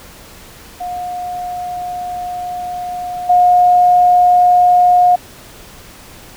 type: tone with level steps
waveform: sine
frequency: 717 Hz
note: F5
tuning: 45 cents sharp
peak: -20 / -6 dBFS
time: 0.8-5.16 s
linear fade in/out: 10 ms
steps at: 3.29 s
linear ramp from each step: 10 ms
effects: pink hiss -38 dBFS RMS until 6.36 s